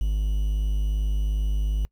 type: tone with quantisation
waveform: triangle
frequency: 51.3 Hz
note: G#1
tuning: 21 cents flat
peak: -19 dBFS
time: 0.01-1.85 s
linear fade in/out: 0 ms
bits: 8
effects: noise-tail reverb RT60 0.1 s tail -24 dB re dry